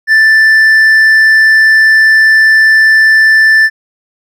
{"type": "tone with hard clipping", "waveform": "sine", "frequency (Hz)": 1765, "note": "A6", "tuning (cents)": 5, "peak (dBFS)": -4, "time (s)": [0.07, 3.7], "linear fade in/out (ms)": 50, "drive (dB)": 3, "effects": []}